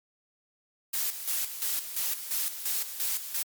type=noise with tremolo; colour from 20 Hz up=blue; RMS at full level=-29 dBFS; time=0.93-3.43 s; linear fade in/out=10 ms; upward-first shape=square; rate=2.9 Hz; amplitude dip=65%; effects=MP3 96 kbps